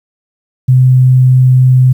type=tone; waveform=sine; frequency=128.3 Hz; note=C3; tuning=34 cents flat; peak=-3 dBFS; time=0.68-1.93 s; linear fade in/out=10 ms; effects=7-bit